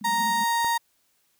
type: band-pass noise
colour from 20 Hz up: pink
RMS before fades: -38 dBFS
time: 0.01-0.44 s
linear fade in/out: 0 ms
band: 190 to 230 Hz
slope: 96 dB/octave
type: tone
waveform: 35% pulse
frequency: 932.3 Hz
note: A#5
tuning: in tune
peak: -20 dBFS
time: 0.04-0.78 s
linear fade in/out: 10 ms
type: click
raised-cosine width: 1 ms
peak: -22 dBFS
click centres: 0.646 s
effects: white hiss -68 dBFS RMS until 1.39 s